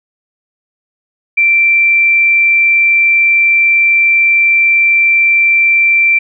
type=tone; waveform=sine; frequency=2349 Hz; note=D7; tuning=in tune; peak=-6 dBFS; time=1.37-6.19 s; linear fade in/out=10 ms; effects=none